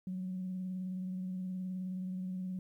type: tone with vibrato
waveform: sine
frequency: 185 Hz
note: F#3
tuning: in tune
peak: -35 dBFS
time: 0.07-2.59 s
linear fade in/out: 2 ms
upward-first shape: sine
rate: 19 Hz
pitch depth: 26 cents each way
effects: tanh soft clip ceiling -31 dBFS + 12-bit